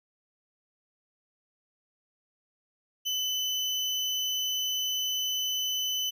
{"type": "tone", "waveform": "35% pulse", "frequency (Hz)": 3015, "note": "F#7", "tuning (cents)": 32, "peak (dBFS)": -26, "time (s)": [3.05, 6.11], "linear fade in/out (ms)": 20, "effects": []}